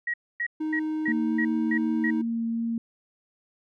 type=tone bursts; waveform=sine; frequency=1904 Hz; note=A#6; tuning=36 cents sharp; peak=-25 dBFS; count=7; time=0.07-2.106 s; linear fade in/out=5 ms; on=68 ms; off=260 ms
type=tone with pitch glide; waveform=triangle; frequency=311.1 to 315.4 Hz; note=D#4 to D#4; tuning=0 to +24 cents; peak=-24 dBFS; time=0.6-2.22 s; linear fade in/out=10 ms; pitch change=+24 cents; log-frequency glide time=1.17-1.35 s
type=tone with vibrato; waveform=sine; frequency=229.9 Hz; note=A#3; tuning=24 cents flat; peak=-25 dBFS; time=1.08-2.78 s; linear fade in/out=2 ms; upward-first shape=triangle; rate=2.7 Hz; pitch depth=8 cents each way
effects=none